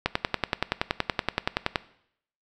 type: click train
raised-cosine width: 0.3 ms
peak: -6 dBFS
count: 19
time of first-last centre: 0.06-1.758 s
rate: 10.6 Hz
effects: noise-tail reverb RT60 0.7 s tail -18 dB re dry